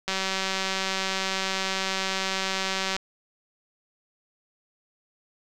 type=click train; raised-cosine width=0.2 ms; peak=-10 dBFS; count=552; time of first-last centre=0.08-2.965 s; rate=191 Hz; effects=none